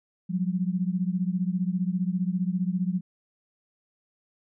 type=beating tone pair; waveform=sine; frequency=177.7 / 192.7 Hz; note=F3 / G3; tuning=+30 / -29 cents; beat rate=15 Hz; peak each=-26 / -28 dBFS; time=0.29-3.01 s; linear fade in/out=20 ms; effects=none